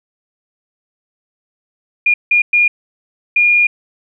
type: tone bursts at uneven times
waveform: sine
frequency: 2425 Hz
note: D#7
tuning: 45 cents flat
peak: -8 dBFS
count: 4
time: 2.06-2.14 / 2.31-2.42 / 2.53-2.68 / 3.36-3.67 s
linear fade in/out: 5 ms
effects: none